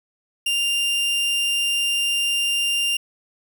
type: tone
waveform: 40% pulse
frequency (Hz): 2794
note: F7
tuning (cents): 0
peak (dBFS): -18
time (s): 0.46-2.97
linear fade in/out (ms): 5
effects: none